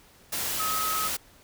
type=tone in noise; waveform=sine; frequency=1275 Hz; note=D#6; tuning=42 cents sharp; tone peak=-28 dBFS; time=0.59-1.08 s; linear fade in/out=10 ms; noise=white; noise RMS=-30 dBFS; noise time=0.32-1.17 s; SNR=-1 dB; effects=pink hiss -56 dBFS RMS until 1.43 s